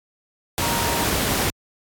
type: tone in noise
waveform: sine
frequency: 936 Hz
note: A#5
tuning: 7 cents sharp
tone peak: -27 dBFS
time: 0.62-1.04 s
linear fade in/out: 0 ms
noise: pink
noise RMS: -22 dBFS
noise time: 0.58-1.5 s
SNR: -8 dB
effects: high-pass 60 Hz 12 dB/octave + AAC 64 kbps